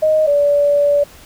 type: tone pair in turn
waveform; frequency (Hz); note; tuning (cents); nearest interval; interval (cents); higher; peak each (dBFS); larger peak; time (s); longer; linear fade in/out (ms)
sine; 622.3 / 577.2; D#5 / D5; 0 / -30; minor second; 130; first; -10; neither; 0.02-0.27 / 0.27-1.04; second; 10
effects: pink hiss -42 dBFS RMS until 1.25 s